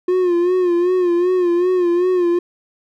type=tone with vibrato; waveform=triangle; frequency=356.6 Hz; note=F4; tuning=36 cents sharp; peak=-11 dBFS; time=0.08-2.39 s; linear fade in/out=5 ms; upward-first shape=sine; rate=2.6 Hz; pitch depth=63 cents each way; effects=none